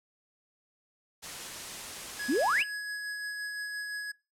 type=noise; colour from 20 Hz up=white; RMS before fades=-40 dBFS; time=1.22-2.63 s; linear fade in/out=20 ms
type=tone with tremolo; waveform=square; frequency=1676 Hz; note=G#6; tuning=15 cents sharp; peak=-34 dBFS; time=2.19-4.12 s; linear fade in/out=10 ms; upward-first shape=sine; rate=5.8 Hz; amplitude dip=25%
type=exponential sweep; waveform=sine; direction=up; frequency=226.1 to 3136 Hz; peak=-24 dBFS; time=2.28-2.64 s; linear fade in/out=20 ms
effects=noise-tail reverb RT60 0.3 s tail -24 dB re dry + low-pass 10000 Hz 12 dB/octave